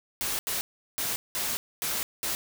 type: noise bursts at uneven times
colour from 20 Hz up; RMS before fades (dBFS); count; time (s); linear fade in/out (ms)
white; -30; 6; 0.21-0.39 / 0.47-0.61 / 0.98-1.16 / 1.35-1.57 / 1.82-2.03 / 2.23-2.35; 0
effects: none